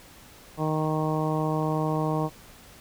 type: harmonic tone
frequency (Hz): 155.56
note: D#3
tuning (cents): 0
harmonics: 1 / 2 / 3 / 4 / 5 / 6 / 7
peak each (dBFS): -27 / -30 / -32 / -33 / -34 / -35 / -35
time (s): 0.57-2.3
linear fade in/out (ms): 50
effects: pink hiss -50 dBFS RMS until 2.8 s